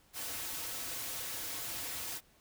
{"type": "noise with comb filter", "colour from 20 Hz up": "white", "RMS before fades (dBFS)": -40, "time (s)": [0.13, 2.21], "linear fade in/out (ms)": 50, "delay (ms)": 5, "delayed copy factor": -0.6, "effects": ["pink hiss -66 dBFS RMS until 2.4 s"]}